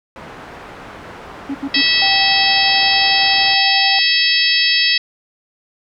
white low-pass noise, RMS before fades -35 dBFS, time 0.16-3.54 s, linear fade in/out 0 ms, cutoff 1300 Hz, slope 12 dB/octave
triangle tone bursts, 277.2 Hz, C#4, in tune, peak -17 dBFS, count 3, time 1.49-1.816 s, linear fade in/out 10 ms, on 58 ms, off 76 ms
harmonic tone, 650 Hz, E5, 24 cents flat, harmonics 3 / 4 / 5 / 6 / 7 / 8, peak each -19 / -19 / -19 / -19 / -19 / -19 dBFS, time 1.74-4.98 s, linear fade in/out 5 ms
sine tone with tremolo, 780 Hz, G5, 9 cents flat, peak -18 dBFS, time 2.02-3.99 s, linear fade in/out 0 ms, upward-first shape sine, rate 11 Hz, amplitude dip 25%
effects none

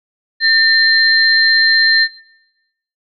sine tone pair together, 1804 / 4142 Hz, A6 / C8, +43 / -18 cents, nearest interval octave + major second, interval 1439 cents, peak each -12 dBFS, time 0.4-2.08 s, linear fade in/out 50 ms, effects noise-tail reverb RT60 0.9 s tail -17 dB re dry

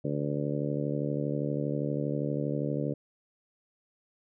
harmonic tone, 72.5 Hz, D2, 22 cents flat, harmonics 2 / 3 / 4 / 5 / 6 / 7 / 8, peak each -32 / -37 / -34 / -40 / -38 / -37 / -39 dBFS, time 0.04-2.94 s, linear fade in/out 10 ms, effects none

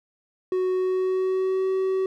triangle tone with pitch glide, 370 to 379.5 Hz, F#4 to F#4, 0 to +44 cents, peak -19 dBFS, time 0.52-2.06 s, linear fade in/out 2 ms, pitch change +44 cents, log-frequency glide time 0.71-1.69 s, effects none

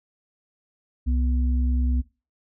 sine tone pair together, 65 / 245.4 Hz, C2 / B3, -11 / -11 cents, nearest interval octave + major seventh, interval 2300 cents, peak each -20 / -30 dBFS, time 1.06-2.02 s, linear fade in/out 20 ms, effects noise-tail reverb RT60 0.3 s tail -19 dB re dry

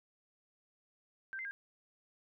sine tone with pitch steps, 1566 / 2076 / 1612 Hz, G6 / C7 / G6, -2 / -14 / +48 cents, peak -39 dBFS, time 1.33-1.51 s, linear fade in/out 0 ms, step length 60 ms, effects none

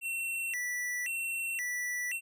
square tone with vibrato, 2308 Hz, D7, 31 cents flat, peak -33 dBFS, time 0.01-2.21 s, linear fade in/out 50 ms, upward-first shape square, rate 0.95 Hz, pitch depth 280 cents each way, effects none

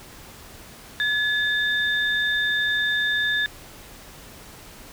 sine tone pair together, 1706 / 3611 Hz, G#6 / A7, +46 / +44 cents, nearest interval octave + minor second, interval 1298 cents, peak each -21 / -26 dBFS, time 1-3.46 s, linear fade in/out 0 ms, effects pink hiss -44 dBFS RMS until 4.92 s

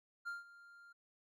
triangle tone with ADSR envelope, 1396.9 Hz, F6, in tune, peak -37 dBFS, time 0.25-0.93 s, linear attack 26 ms, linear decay 160 ms, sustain -18 dB, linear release 13 ms, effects none

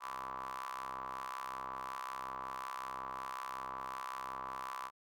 sawtooth ring-modulated tone, 65.41 Hz, C2, in tune, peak -34 dBFS, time 0-4.91 s, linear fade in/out 50 ms, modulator 1080 Hz, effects none

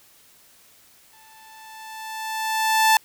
sawtooth tone with exponential growth, 880 Hz, A5, in tune, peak -9 dBFS, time 1.13-2.97 s, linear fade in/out 2 ms, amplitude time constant 400 ms, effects white hiss -54 dBFS RMS until 3.04 s

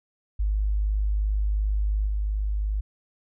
sine tone with level steps, 51.4 Hz, G#1, 17 cents flat, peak -21 / -23 dBFS, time 0.39-2.81 s, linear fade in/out 10 ms, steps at 2.06 s, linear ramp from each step 20 ms, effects none

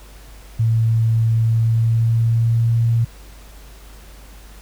sine tone with pitch glide, 113.1 to 115.68 Hz, A2 to A#2, +48 to -13 cents, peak -13 dBFS, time 0.59-3.05 s, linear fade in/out 10 ms, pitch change +39 cents, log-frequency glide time 1.4-2.75 s, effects added 50 Hz sine -39 dBFS peak until 4.61 s + pink hiss -46 dBFS RMS until 4.61 s

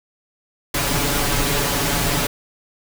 pink noise with comb filter, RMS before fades -20 dBFS, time 0.74-2.27 s, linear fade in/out 5 ms, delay 7 ms, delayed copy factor +1, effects none

